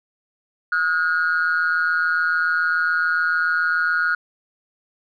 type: tone with amplitude modulation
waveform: sine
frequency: 1442 Hz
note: F#6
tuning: 45 cents flat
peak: -12 dBFS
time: 0.72-4.15 s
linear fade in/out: 5 ms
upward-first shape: sine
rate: 167 Hz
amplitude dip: 85%
effects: tanh soft clip ceiling -12 dBFS